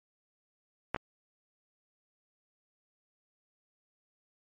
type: clicks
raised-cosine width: 0.5 ms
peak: -14 / -19 dBFS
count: 2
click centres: 0.946 / 0.962 s
effects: MP3 48 kbps